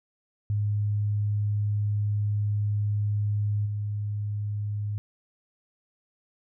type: tone with level steps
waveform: sine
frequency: 103.83 Hz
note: G#2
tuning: in tune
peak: -23 / -27 dBFS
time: 0.5-4.98 s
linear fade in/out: 0 ms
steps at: 3.65 s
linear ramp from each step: 20 ms
effects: none